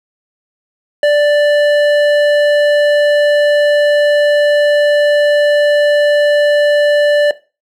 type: tone with hard clipping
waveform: triangle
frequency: 587.3 Hz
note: D5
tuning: in tune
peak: -9 dBFS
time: 1.03-7.31 s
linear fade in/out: 2 ms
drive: 14 dB
effects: noise-tail reverb RT60 0.3 s tail -17 dB re dry